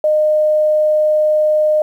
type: tone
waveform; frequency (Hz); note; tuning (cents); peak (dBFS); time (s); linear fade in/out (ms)
sine; 612; D#5; -29; -10; 0.04-1.82; 2
effects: 8-bit